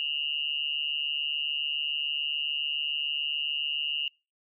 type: tone with amplitude modulation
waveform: sine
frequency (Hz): 2841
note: F7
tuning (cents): +29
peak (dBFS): -24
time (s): 0-4.08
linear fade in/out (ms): 0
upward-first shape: sine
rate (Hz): 147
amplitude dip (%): 90
effects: noise-tail reverb RT60 0.3 s tail -26 dB re dry